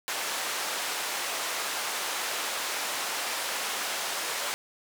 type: band-pass noise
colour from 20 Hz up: pink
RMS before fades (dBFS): -32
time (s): 0.08-4.54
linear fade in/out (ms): 0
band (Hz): 720 to 12000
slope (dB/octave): 12
effects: none